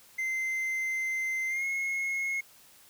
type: tone with pitch glide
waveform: triangle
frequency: 2075 to 2166 Hz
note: C7 to C#7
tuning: -15 to -41 cents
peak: -27 dBFS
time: 0.18-2.41 s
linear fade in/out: 10 ms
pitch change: +74 cents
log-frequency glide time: 1.48-1.65 s
effects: white hiss -57 dBFS RMS until 2.89 s